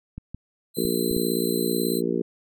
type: clicks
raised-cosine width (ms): 5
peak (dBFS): -22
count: 5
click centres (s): 0.18 / 0.346 / 0.851 / 1.112 / 1.166
type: tone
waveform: 5% pulse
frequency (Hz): 4061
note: B7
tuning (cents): +48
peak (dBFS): -23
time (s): 0.74-2.02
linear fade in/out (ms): 50
type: harmonic tone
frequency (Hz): 58.27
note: A#1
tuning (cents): 0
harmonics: 3 / 4 / 5 / 6 / 7 / 8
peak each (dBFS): -31 / -29 / -31 / -28 / -28 / -31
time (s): 0.77-2.22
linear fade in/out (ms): 5
effects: none